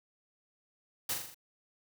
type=noise with echo; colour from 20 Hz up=white; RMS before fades=-33 dBFS; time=1.09-1.14 s; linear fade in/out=5 ms; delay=41 ms; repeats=5; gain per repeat=-4 dB; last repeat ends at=1.345 s; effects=none